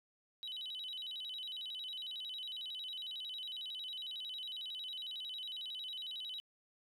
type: tone with vibrato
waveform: sine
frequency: 3419 Hz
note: G#7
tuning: 50 cents sharp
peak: -40 dBFS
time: 0.43-6.4 s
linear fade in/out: 0 ms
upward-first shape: square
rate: 11 Hz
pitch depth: 210 cents each way
effects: tanh soft clip ceiling -38 dBFS + 12-bit